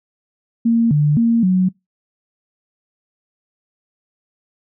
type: tone with pitch steps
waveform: sine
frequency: 230.9 / 148.1 / 231.3 / 184.9 Hz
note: A#3 / D3 / A#3 / F#3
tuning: -16 / +15 / -13 / -1 cents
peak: -11 dBFS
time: 0.65-1.69 s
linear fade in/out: 10 ms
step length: 260 ms
effects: noise-tail reverb RT60 0.2 s tail -25 dB re dry